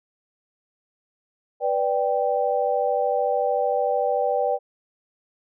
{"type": "chord", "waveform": "sine", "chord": "G major", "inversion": "first", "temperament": "equal", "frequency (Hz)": [493.9, 587.3, 784], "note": ["B4", "D5", "G5"], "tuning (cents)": [0, 0, 0], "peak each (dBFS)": -24, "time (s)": [1.6, 4.59], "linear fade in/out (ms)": 50, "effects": []}